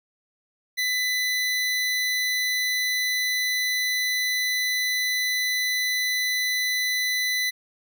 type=tone; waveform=25% pulse; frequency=2000 Hz; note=B6; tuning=21 cents sharp; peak=-19 dBFS; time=0.77-7.51 s; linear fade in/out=20 ms; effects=none